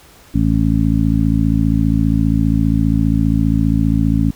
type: harmonic tone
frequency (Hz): 55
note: A1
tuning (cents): 0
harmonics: 1 / 2 / 3 / 4 / 5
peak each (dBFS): -18 / -18 / -18 / -18 / -18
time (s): 0.34-4.31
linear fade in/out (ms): 10
effects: pink hiss -45 dBFS RMS until 4.35 s